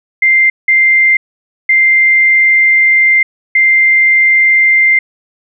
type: tone bursts at uneven times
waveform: sine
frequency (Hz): 2093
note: C7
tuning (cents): 0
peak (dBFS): -5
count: 4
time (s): 0.22-0.5 / 0.68-1.17 / 1.69-3.23 / 3.55-4.99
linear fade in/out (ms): 5
effects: none